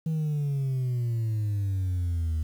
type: exponential sweep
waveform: sine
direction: down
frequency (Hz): 162.2 to 77.78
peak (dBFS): -22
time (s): 0.06-2.43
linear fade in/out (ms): 5
effects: tanh soft clip ceiling -24 dBFS + 9-bit